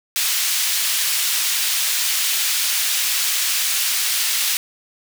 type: high-pass noise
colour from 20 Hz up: pink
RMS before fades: -20 dBFS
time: 0.16-4.57 s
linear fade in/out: 0 ms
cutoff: 2800 Hz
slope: 12 dB/octave
effects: none